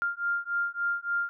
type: beating tone pair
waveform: sine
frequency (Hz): 1396.9 / 1400.4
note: F6 / F6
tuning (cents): 0 / +4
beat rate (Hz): 3.5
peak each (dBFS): -30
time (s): 0.02-1.29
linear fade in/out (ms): 0
effects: none